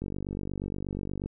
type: click train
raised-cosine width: 3 ms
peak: -21 dBFS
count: 61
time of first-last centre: 0.02-1.26 s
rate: 48.4 Hz
effects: none